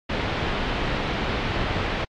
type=low-pass noise; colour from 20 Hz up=pink; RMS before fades=-26 dBFS; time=0.09-2.05 s; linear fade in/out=10 ms; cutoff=3600 Hz; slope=24 dB/octave; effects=AAC 64 kbps